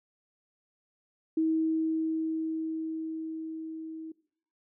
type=tone with level ramp; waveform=sine; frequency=320 Hz; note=D#4; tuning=49 cents sharp; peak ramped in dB=-23 to -38 dBFS; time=1.37-4.12 s; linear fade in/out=5 ms; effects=noise-tail reverb RT60 0.6 s tail -21 dB re dry